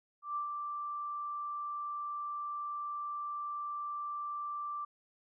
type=tone with ADSR envelope; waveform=sine; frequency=1174.7 Hz; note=D6; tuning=in tune; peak=-32 dBFS; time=0.22-4.85 s; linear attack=140 ms; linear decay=110 ms; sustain=-4 dB; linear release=7 ms; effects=none